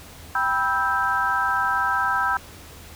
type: harmonic tone with a mistuned harmonic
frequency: 261.6 Hz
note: C4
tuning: in tune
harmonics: 3 / 4 / 5 / 6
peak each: -28 / -25 / -24 / -24 dBFS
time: 0.35-2.37 s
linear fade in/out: 2 ms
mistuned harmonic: 4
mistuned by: -110 cents
effects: added 80 Hz sine -46 dBFS peak until 2.95 s + pink hiss -44 dBFS RMS until 2.95 s